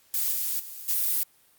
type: noise with level steps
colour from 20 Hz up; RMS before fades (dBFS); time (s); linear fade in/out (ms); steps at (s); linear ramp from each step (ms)
violet; -26 / -28 / -40 / -25; 0.14-1.23; 0; 0.33 / 0.59 / 0.88; 10
effects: white hiss -61 dBFS RMS until 1.58 s + Opus 48 kbps